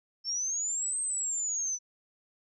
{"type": "linear two-way sweep", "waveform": "sine", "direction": "up then down", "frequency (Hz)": [5320, 8372, 5940], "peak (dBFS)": -29, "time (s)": [0.24, 1.79], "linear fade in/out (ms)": 50, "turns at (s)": 1, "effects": []}